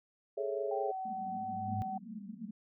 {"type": "chord", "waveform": "sine", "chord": "A major seventh", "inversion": "third", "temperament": "equal", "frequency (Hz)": [415.3, 440, 554.4, 659.3], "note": ["G#4", "A4", "C#5", "E5"], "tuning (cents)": [0, 0, 0, 0], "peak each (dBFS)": [-36, -41, -38, -40], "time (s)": [0.37, 0.92], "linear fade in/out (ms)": 10}
{"type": "tone with pitch glide", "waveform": "sine", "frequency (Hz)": [782, 757.5], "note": ["G5", "F#5"], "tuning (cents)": [-4, 40], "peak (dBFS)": -36, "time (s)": [0.71, 1.98], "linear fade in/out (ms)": 5, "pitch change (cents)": -56, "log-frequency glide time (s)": [0.83, 0.92]}
{"type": "band-pass noise", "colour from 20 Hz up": "pink", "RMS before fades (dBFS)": -45, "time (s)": [1.05, 2.51], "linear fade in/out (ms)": 5, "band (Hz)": [190, 230], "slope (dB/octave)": 96}
{"type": "tone with exponential growth", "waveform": "sine", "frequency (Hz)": 103.4, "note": "G#2", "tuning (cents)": -7, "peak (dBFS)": -32, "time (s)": [1.13, 1.82], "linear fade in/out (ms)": 0, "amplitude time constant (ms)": 150}
{"effects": []}